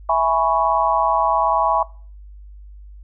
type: chord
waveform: sine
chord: C# minor seventh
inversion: first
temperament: equal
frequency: 659.3 / 830.6 / 987.8 / 1108.7 Hz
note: E5 / G#5 / B5 / C#6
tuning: 0 / 0 / 0 / 0 cents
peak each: -20 dBFS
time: 0.09-1.83 s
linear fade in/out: 5 ms
effects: noise-tail reverb RT60 0.4 s tail -21 dB re dry + added 50 Hz sine -37 dBFS peak until 3.03 s